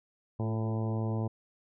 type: harmonic tone with a mistuned harmonic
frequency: 110.8 Hz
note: A2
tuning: 13 cents sharp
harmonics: 1 / 2 / 3 / 4 / 5 / 6 / 7 / 8 / 9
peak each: -30 / -36 / -40 / -42 / -44 / -46 / -47 / -48 / -49 dBFS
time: 0.39-1.28 s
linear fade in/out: 10 ms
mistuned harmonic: 3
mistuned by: +25 cents
effects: none

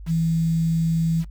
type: tone with quantisation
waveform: sine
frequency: 164 Hz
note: E3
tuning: 9 cents flat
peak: -18 dBFS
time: 0.06-1.25 s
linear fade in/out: 50 ms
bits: 7
effects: noise-tail reverb RT60 0.1 s tail -19 dB re dry + added 50 Hz sine -35 dBFS peak until 1.3 s

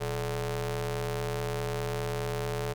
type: ring-modulated tone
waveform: sawtooth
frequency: 154.4 Hz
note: D#3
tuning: 13 cents flat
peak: -23 dBFS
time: 0-2.74 s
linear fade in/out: 20 ms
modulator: 274 Hz
effects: none

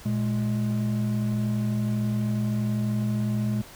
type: tone pair together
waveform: triangle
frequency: 117.72 / 210 Hz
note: A#2 / G#3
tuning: +17 / +19 cents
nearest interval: minor seventh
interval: 1002 cents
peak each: -24 dBFS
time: 0.05-3.62 s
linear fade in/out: 10 ms
effects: pink hiss -46 dBFS RMS until 3.75 s

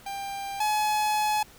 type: tone pair in turn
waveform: 45% pulse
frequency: 793 / 848.5 Hz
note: G5 / G#5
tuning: +20 / +37 cents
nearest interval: minor second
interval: 117 cents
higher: second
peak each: -32 / -23 dBFS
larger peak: second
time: 0.06-0.6 / 0.6-1.43 s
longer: second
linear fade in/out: 5 ms
effects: pink hiss -52 dBFS RMS until 1.58 s

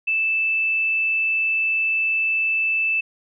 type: tone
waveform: sine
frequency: 2637 Hz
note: E7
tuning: in tune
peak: -18 dBFS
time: 0.07-3.01 s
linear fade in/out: 10 ms
effects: none

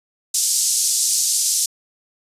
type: band-pass noise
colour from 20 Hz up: pink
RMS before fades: -19 dBFS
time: 0.34-1.66 s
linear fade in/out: 5 ms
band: 5500 to 10000 Hz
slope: 24 dB/octave
effects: resampled to 32000 Hz

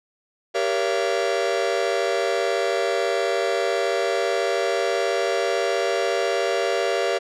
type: chord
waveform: 45% pulse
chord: G diminished seventh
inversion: none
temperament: just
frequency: 392 / 470.4 / 564.5 / 677.4 Hz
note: G4 / Bb4 / Db5 / Fb5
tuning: 0 / +16 / +31 / +47 cents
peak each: -26 dBFS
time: 0.54-7.19 s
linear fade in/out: 20 ms
effects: low-pass 6000 Hz 12 dB/octave

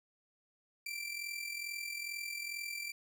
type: tone with amplitude modulation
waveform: sawtooth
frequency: 2349 Hz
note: D7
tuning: in tune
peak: -33 dBFS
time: 0.86-2.92 s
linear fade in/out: 5 ms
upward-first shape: sine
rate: 42.3 Hz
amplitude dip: 60%
effects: none

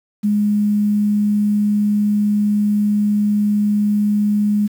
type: tone with quantisation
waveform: sine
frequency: 207.7 Hz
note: G#3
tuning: in tune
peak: -13 dBFS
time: 0.23-4.68 s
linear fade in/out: 20 ms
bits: 7
effects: none

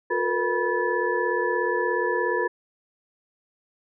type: tone cluster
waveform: sine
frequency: 359.2 / 449.4 / 486.3 / 976 / 1732 Hz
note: F4 / A4 / B4 / B5 / A6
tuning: +49 / +37 / -27 / -21 / -28 cents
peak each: -28 dBFS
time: 0.1-2.48 s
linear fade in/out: 10 ms
effects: none

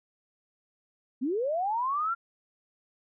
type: linear sweep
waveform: sine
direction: up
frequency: 232 to 1396.9 Hz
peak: -26 dBFS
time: 1.21-2.15 s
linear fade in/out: 20 ms
effects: none

